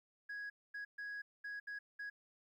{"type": "tone bursts at uneven times", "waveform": "sine", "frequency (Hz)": 1661.2, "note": "G#6", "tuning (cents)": 0, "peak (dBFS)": -40, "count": 6, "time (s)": [[0.29, 0.5], [0.74, 0.85], [0.98, 1.22], [1.44, 1.6], [1.67, 1.79], [1.99, 2.1]], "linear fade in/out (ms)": 10, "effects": ["tanh soft clip ceiling -41 dBFS", "13-bit"]}